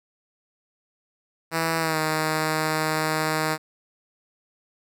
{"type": "tone with pitch glide", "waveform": "5% pulse", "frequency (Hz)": [163.3, 156.47], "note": ["E3", "D#3"], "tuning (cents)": [-16, 10], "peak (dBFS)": -11, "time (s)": [1.51, 3.58], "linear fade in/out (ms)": 50, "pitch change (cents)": -74, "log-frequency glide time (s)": [1.79, 1.98], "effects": []}